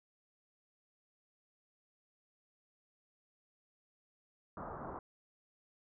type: low-pass noise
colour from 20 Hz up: white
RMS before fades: -45 dBFS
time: 4.57-4.99 s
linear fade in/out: 2 ms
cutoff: 1300 Hz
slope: 48 dB/octave
effects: none